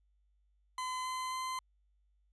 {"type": "tone with pitch steps", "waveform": "40% pulse", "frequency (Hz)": [1020, 1025.9, 1031.9], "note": ["C6", "C6", "C6"], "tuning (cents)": [-44, -34, -24], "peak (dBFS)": -35, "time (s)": [0.78, 1.59], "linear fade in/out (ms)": 2, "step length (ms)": 270, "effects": ["added 50 Hz sine -69 dBFS peak until 2.32 s", "resampled to 24000 Hz"]}